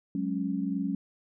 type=chord; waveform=sine; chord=F# suspended second; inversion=none; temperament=equal with one note detuned; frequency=185 / 207.7 / 275.7 Hz; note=F#3 / G#3 / C#4; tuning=0 / 0 / -9 cents; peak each=-32 / -33 / -31 dBFS; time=0.15-0.95 s; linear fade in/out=2 ms; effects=none